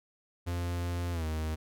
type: tone with pitch glide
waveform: 45% pulse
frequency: 87.2 to 78.59 Hz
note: F2 to D#2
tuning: -2 to +18 cents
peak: -31 dBFS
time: 0.46-1.56 s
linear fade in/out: 20 ms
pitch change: -180 cents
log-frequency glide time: 1.12-1.25 s
effects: none